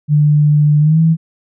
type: tone with pitch glide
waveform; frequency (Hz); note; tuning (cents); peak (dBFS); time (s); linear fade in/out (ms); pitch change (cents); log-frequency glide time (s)
sine; 148.8 to 162.27; D3 to E3; +23 to -27; -7; 0.08-1.17; 50; +150; 0.8-1
effects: none